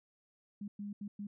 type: tone bursts at uneven times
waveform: sine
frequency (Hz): 204.2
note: G#3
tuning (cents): -29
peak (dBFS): -39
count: 4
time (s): 0.61-0.68 / 0.79-0.93 / 1.01-1.08 / 1.19-1.27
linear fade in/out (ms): 5
effects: none